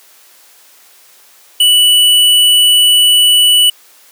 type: tone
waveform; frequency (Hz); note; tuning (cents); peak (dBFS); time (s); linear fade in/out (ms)
square; 2960; F#7; 0; -6; 1.6-3.7; 5
effects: white hiss -44 dBFS RMS until 4.11 s + high-pass 400 Hz 12 dB/octave